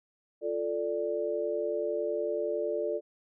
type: chord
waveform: sine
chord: D minor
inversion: first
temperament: equal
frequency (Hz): 349.2 / 440 / 587.3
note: F4 / A4 / D5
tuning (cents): 0 / 0 / 0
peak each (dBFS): -35 / -32 / -32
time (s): 0.41-3.01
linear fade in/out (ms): 50
effects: none